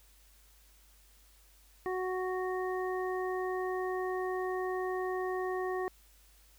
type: harmonic tone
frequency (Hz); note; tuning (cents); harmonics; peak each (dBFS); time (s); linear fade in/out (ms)
370; F#4; 0; 1 / 2 / 3 / 5; -33 / -39 / -41 / -43; 1.86-5.88; 0
effects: added 50 Hz sine -61 dBFS peak until 6.58 s + white hiss -64 dBFS RMS until 6.58 s